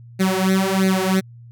sawtooth tone with flanger, 190 Hz, F#3, 46 cents sharp, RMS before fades -18 dBFS, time 0.19-1.21 s, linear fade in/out 20 ms, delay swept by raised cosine 0.46 to 4.76 ms, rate 1.5 Hz, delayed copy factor +0.95, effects added 118 Hz sine -39 dBFS peak until 1.51 s

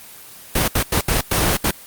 pink noise bursts at uneven times, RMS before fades -17 dBFS, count 6, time 0.55-0.68 / 0.75-0.83 / 0.92-1.01 / 1.08-1.21 / 1.31-1.57 / 1.64-1.71 s, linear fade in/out 5 ms, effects white hiss -40 dBFS RMS until 1.86 s + Opus 24 kbps

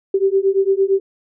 sine beating tone pair, 384.7 / 393.5 Hz, G4 / G4, -33 / +7 cents, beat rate 8.8 Hz, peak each -16 dBFS, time 0.14-1 s, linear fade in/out 5 ms, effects none

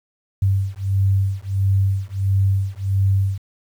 sine beating tone pair, 96.6 / 98.1 Hz, G2 / G2, -25 / +2 cents, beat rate 1.5 Hz, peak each -19 dBFS, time 0.42-3.38 s, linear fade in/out 5 ms, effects 8-bit

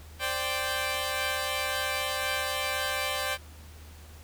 10% pulse chord, C suspended second, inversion none, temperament equal, 523.3 / 587.3 / 784 Hz, C5 / D5 / G5, 0 / 0 / 0 cents, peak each -25 / -24 / -25 dBFS, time 0.19-3.38 s, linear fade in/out 50 ms, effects added 77 Hz sine -46 dBFS peak until 4.23 s + pink hiss -53 dBFS RMS until 4.23 s

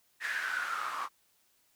white noise with band-pass filter sweep, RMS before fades -35 dBFS, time 0.2-1.09 s, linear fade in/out 50 ms, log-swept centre 1800 to 1100 Hz, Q 8.6, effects white hiss -70 dBFS RMS until 1.75 s

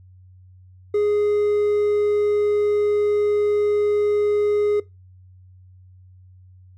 triangle tone with hard clipping, 415.3 Hz, G#4, in tune, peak -17 dBFS, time 0.94-4.8 s, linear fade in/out 5 ms, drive 5 dB, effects noise-tail reverb RT60 0.2 s tail -21 dB re dry + added 92 Hz sine -45 dBFS peak until 6.77 s

